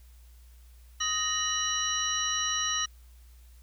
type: tone cluster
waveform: sine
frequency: 1260 / 1856 / 2954 / 3956 / 5750 Hz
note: D#6 / A#6 / F#7 / B7 / F8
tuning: +21 / -8 / -3 / +2 / +50 cents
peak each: -34 / -35 / -33 / -34 / -31 dBFS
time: 1-2.86 s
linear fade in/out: 10 ms
effects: added 60 Hz sine -50 dBFS peak until 3.62 s + white hiss -64 dBFS RMS until 3.62 s